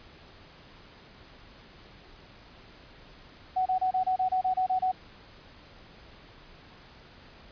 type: tone bursts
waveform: sine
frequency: 746 Hz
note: F#5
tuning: 14 cents sharp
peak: -23 dBFS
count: 11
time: 3.56-4.918 s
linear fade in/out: 10 ms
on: 98 ms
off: 28 ms
effects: pink hiss -52 dBFS RMS until 7.51 s + resampled to 11025 Hz